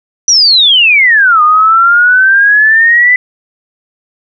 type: exponential two-way sweep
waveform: sine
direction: down then up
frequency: 5960 to 1212 to 2010 Hz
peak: -3 dBFS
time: 0.28-3.16 s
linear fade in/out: 2 ms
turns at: 1.42 s
effects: none